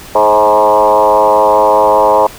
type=tone with frequency modulation; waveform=sine; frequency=740 Hz; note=F#5; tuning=in tune; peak=-5 dBFS; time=0.15-2.27 s; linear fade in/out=5 ms; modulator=105 Hz; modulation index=2.8; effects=pink hiss -32 dBFS RMS until 2.38 s